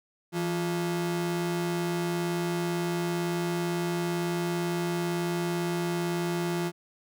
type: ring-modulated tone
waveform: 45% pulse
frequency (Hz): 258.9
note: C4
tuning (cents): -18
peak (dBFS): -24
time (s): 0.32-6.72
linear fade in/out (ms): 50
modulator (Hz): 90.5
effects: none